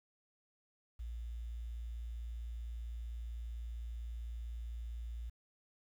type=tone with quantisation; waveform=sine; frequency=57.8 Hz; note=A#1; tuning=14 cents flat; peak=-40 dBFS; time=0.99-5.3 s; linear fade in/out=10 ms; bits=11; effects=none